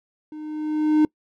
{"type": "tone with level ramp", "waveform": "triangle", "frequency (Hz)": 306.1, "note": "D#4", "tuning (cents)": -28, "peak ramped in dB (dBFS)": [-32, -10], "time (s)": [0.32, 1.05], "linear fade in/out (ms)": 2, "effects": ["noise-tail reverb RT60 0.1 s tail -25 dB re dry"]}